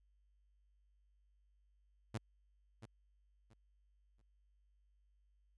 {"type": "tone with echo", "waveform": "sawtooth", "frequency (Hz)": 111.6, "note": "A2", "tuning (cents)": 25, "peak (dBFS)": -34, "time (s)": [2.14, 2.18], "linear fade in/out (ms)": 10, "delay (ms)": 680, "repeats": 3, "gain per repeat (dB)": -12, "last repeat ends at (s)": 4.22, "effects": ["added 50 Hz sine -70 dBFS peak until 5.57 s", "resampled to 24000 Hz"]}